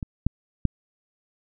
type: clicks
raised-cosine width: 5 ms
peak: -18 / -8 / -7 dBFS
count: 3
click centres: 0.028 / 0.266 / 0.653 s
effects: none